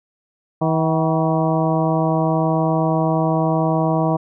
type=harmonic tone with a mistuned harmonic; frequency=160.8 Hz; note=E3; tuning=43 cents flat; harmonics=1 / 2 / 3 / 4 / 5 / 6 / 7; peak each=-19 / -22 / -26 / -22 / -25 / -26 / -30 dBFS; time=0.61-4.17 s; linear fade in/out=10 ms; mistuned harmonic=5; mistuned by=-71 cents; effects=none